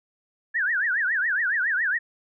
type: tone with vibrato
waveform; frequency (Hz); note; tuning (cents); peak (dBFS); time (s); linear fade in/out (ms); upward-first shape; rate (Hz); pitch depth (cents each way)
sine; 1663; G#6; +2; -21; 0.54-1.99; 20; triangle; 7.2; 280
effects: none